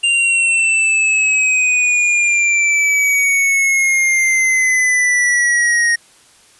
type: exponential sweep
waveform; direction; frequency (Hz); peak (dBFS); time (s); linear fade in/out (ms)
square; down; 2794 to 1864.7; -12; 0.03-5.96; 10
effects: white hiss -48 dBFS RMS until 6.59 s + resampled to 24000 Hz